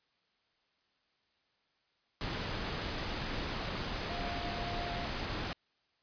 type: tone in noise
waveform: sine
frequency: 698.5 Hz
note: F5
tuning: in tune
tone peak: -41 dBFS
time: 4.1-5.06 s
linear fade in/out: 0 ms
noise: pink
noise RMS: -37 dBFS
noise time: 2.21-5.53 s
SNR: -7 dB
effects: white hiss -75 dBFS RMS until 6.02 s + resampled to 11025 Hz